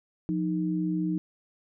sine tone pair together, 176.73 / 311.1 Hz, F3 / D#4, +21 / 0 cents, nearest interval minor seventh, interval 979 cents, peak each -28 dBFS, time 0.29-1.18 s, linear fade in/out 0 ms, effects none

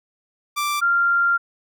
sawtooth / sine tone pair in turn, 1174.7 / 1389.3 Hz, D6 / F6, 0 / -9 cents, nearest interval minor third, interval 291 cents, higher second, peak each -17 / -15 dBFS, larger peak second, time 0.56-0.81 / 0.81-1.38 s, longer second, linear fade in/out 20 ms, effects none

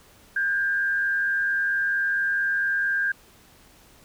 sine tone with frequency modulation, 1600 Hz, G6, 35 cents sharp, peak -21 dBFS, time 0.36-3.12 s, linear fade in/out 5 ms, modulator 95.6 Hz, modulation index 0.53, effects pink hiss -54 dBFS RMS until 4.04 s

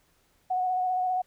sine tone with vibrato, 736 Hz, F#5, 9 cents flat, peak -24 dBFS, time 0.5-1.22 s, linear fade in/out 10 ms, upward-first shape square, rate 15 Hz, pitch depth 17 cents each way, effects pink hiss -67 dBFS RMS until 1.26 s

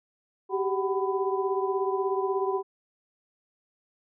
sine tone cluster, 384 / 400.5 / 755 / 998 Hz, G4 / G4 / F#5 / B5, -36 / +37 / +35 / +18 cents, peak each -27 / -31 / -34 / -32 dBFS, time 0.49-2.63 s, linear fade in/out 50 ms, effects none

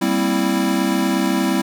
square chord, C dominant seventh, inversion second, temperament equal, 196 / 233.1 / 261.6 / 329.6 Hz, G3 / Bb3 / C4 / E4, 0 / 0 / 0 / 0 cents, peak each -22 / -26 / -22 / -22 dBFS, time 0.01-1.62 s, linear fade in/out 10 ms, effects none

